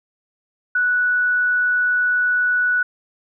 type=tone; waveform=sine; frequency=1476 Hz; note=F#6; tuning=5 cents flat; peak=-15 dBFS; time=0.75-2.83 s; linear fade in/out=5 ms; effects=none